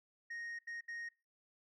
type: tone bursts at uneven times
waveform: sine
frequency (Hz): 1864.7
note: A#6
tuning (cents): 0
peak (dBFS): -39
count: 3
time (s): 0.3-0.59 / 0.67-0.81 / 0.88-1.09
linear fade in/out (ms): 10
effects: noise-tail reverb RT60 0.3 s tail -23 dB re dry + tanh soft clip ceiling -41 dBFS